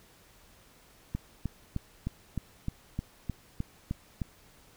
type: click train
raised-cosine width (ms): 5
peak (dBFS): -19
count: 11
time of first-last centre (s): 1.15-4.217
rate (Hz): 3.26
effects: pink hiss -59 dBFS RMS until 4.76 s

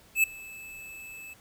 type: tone with ADSR envelope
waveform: square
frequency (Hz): 2615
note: E7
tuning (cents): -15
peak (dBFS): -18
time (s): 0.15-1.34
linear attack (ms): 87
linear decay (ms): 4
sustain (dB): -24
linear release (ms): 12
effects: pink hiss -57 dBFS RMS until 1.4 s

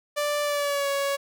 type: tone with pitch glide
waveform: sawtooth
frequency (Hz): 587.3 to 558.8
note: D5 to C#5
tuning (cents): 0 to +14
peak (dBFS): -20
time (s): 0.16-1.17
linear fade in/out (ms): 20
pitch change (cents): -86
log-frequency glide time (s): 0.43-0.89
effects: none

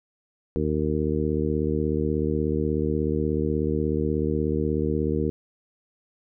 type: harmonic tone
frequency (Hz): 76.5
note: D#2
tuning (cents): -29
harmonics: 1 / 2 / 3 / 4 / 5 / 6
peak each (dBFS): -29 / -29 / -29 / -29 / -29 / -29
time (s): 0.56-5.3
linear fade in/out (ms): 0
effects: none

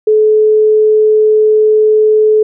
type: tone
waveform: sine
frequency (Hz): 430.2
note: A4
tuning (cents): -39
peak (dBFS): -5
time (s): 0.07-2.43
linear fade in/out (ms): 5
effects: none

